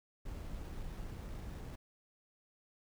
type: noise with sample-and-hold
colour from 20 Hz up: brown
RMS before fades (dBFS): -44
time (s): 0.25-1.76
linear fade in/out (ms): 10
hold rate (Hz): 7350
effects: none